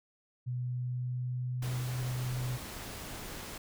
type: tone with pitch glide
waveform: sine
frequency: 124.1 to 125.61 Hz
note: B2 to B2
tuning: +9 to +30 cents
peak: -32 dBFS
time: 0.46-2.58 s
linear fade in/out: 20 ms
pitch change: +21 cents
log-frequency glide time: 0.62-1.85 s
type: noise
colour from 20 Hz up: pink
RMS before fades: -43 dBFS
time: 1.62-3.58 s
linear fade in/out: 5 ms
effects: none